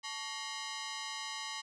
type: ring-modulated tone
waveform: 10% pulse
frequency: 1000 Hz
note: B5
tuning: 21 cents sharp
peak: -27 dBFS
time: 0.03-1.62 s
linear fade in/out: 20 ms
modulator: 123 Hz
effects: resampled to 24000 Hz